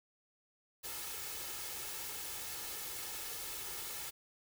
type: noise with comb filter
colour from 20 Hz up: white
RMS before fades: -43 dBFS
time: 0.83-4.11 s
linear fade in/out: 20 ms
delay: 2.3 ms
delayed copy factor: +0.55
effects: none